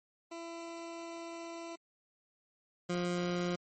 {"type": "tone pair in turn", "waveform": "20% pulse", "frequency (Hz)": [335.3, 176.49], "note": ["E4", "F3"], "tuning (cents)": [30, 18], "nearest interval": "major seventh", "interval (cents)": 1112, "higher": "first", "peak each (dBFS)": [-37, -27], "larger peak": "second", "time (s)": [[0.31, 1.76], [2.89, 3.56]], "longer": "first", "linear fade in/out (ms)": 10, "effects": ["MP3 32 kbps"]}